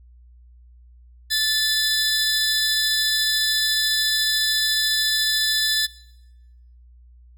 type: tone cluster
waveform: 40% pulse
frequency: 1750 / 3514 / 4027 / 5060 Hz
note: A6 / A7 / B7 / D#8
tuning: -10 / -3 / +33 / +28 cents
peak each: -24 dBFS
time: 1.3-5.87 s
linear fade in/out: 20 ms
effects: noise-tail reverb RT60 1.0 s tail -22 dB re dry + added 60 Hz sine -46 dBFS peak until 7.37 s